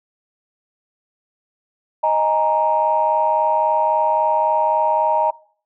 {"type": "chord", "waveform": "sine", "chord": "D# suspended fourth", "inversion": "none", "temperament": "just", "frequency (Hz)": [622.3, 829.7, 933.4], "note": ["D#5", "G#5", "A#5"], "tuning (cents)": [0, -2, 2], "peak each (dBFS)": [-19, -21, -16], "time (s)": [2.03, 5.31], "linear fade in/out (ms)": 10, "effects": ["noise-tail reverb RT60 0.5 s tail -22 dB re dry", "tanh soft clip ceiling -5 dBFS"]}